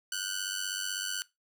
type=ring-modulated tone; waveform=10% pulse; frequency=1494 Hz; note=F#6; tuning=16 cents sharp; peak=-21 dBFS; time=0.12-1.22 s; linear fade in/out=0 ms; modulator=48 Hz; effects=noise-tail reverb RT60 0.2 s tail -20 dB re dry